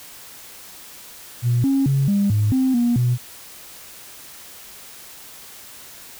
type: tone with pitch steps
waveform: sine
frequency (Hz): 120.7 / 272.3 / 137.2 / 201.1 / 105.3 / 260.9 / 239 / 123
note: B2 / C#4 / C#3 / G3 / G#2 / C4 / A#3 / B2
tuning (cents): -39 / -31 / -17 / +44 / +24 / -5 / +43 / -7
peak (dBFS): -14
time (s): 1.42-3.18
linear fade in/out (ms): 50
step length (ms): 220
effects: tanh soft clip ceiling -11 dBFS + white hiss -41 dBFS RMS until 6.19 s